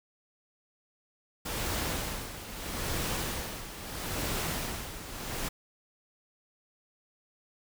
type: noise with tremolo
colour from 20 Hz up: pink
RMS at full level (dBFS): -32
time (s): 1.45-5.49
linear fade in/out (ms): 10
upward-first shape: sine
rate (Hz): 0.77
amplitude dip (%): 70
effects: none